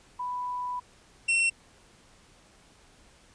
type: tone pair in turn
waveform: sine / 45% pulse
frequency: 990 / 2713 Hz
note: B5 / E7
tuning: +4 / +49 cents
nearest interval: octave + perfect fourth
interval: 1745 cents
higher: second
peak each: -30 / -22 dBFS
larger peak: second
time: 0.19-0.8 / 1.28-1.5 s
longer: first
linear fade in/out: 10 ms
effects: pink hiss -58 dBFS RMS until 3.34 s + resampled to 22050 Hz